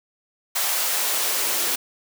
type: noise with high-pass filter sweep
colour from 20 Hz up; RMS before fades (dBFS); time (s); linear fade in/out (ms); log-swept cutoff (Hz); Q
white; -23; 0.55-1.76; 10; 720 to 310; 1.1
effects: none